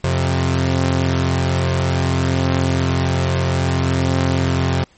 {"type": "tone pair together", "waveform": "sawtooth", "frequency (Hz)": [88.4, 132.3], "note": ["F2", "C3"], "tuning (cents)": [22, 20], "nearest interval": "perfect fifth", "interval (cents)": 698, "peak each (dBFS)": -14, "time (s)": [0.04, 4.84], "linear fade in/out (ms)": 0, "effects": ["pink hiss -53 dBFS RMS until 4.97 s", "MP3 32 kbps"]}